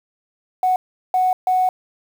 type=tone bursts at uneven times; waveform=sine; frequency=740 Hz; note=F#5; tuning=in tune; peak=-13 dBFS; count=3; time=0.63-0.76 / 1.14-1.33 / 1.47-1.69 s; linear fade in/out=2 ms; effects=tanh soft clip ceiling -9 dBFS + 7-bit